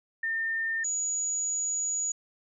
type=tone pair in turn; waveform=sine; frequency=1810 / 6834 Hz; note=A6 / G#8; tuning=+48 / +49 cents; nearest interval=octave + major seventh; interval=2301 cents; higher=second; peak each=-27 dBFS; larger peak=neither; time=0.23-0.84 / 0.84-2.12 s; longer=second; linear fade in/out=5 ms; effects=none